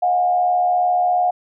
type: tone with frequency modulation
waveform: sine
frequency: 720 Hz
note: F#5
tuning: 47 cents flat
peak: -14 dBFS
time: 0.02-1.31 s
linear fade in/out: 10 ms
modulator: 82.8 Hz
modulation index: 0.49
effects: none